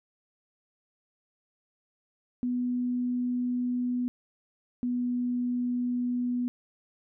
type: tone pair in turn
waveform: sine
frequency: 246.9 / 245.6 Hz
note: B3 / B3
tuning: 0 / -9 cents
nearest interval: unison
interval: 9 cents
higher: first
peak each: -26 dBFS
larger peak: neither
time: 2.43-4.08 / 4.83-6.48 s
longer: neither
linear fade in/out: 0 ms
effects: none